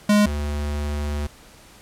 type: tone pair in turn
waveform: square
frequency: 207.7 / 73.43 Hz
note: G#3 / D2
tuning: 0 / 0 cents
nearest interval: octave + tritone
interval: 1800 cents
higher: first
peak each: -14 / -24 dBFS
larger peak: first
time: 0.09-0.26 / 0.26-1.27 s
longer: second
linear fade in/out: 5 ms
effects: pink hiss -48 dBFS RMS until 1.81 s + low-pass 12000 Hz 12 dB/octave